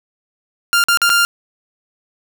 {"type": "tone with dropouts", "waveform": "sawtooth", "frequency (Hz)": 1396.9, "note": "F6", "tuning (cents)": 0, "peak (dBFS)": -7, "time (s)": [0.73, 1.25], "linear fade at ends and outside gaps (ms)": 0, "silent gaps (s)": [[0.839, 0.885], [0.973, 1.017], [1.094, 1.1]], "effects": ["8-bit"]}